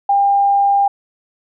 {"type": "tone", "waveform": "sine", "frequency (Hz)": 800, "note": "G5", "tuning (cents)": 35, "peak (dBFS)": -10, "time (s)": [0.09, 0.88], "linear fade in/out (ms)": 5, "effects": []}